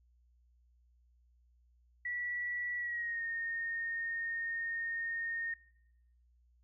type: tone with pitch glide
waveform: sine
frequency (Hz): 1947 to 1842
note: B6 to A#6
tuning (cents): -25 to -21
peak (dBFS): -35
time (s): 2.05-5.54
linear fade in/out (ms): 5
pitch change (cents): -96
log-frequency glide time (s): 2.77-3.23
effects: noise-tail reverb RT60 0.9 s tail -22 dB re dry + added 60 Hz sine -65 dBFS peak until 6.63 s